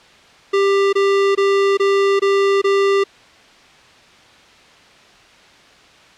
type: tone bursts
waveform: square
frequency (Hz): 395.5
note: G4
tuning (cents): +15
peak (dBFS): -13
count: 6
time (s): 0.53-3.04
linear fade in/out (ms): 10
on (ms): 400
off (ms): 22
effects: white hiss -46 dBFS RMS until 6.17 s + low-pass 4000 Hz 12 dB/octave